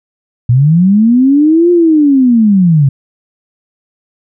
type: linear two-way sweep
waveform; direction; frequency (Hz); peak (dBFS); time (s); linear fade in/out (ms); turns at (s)
sine; up then down; 115 to 354.7 to 131.7; -4; 0.49-2.89; 5; 1.71
effects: none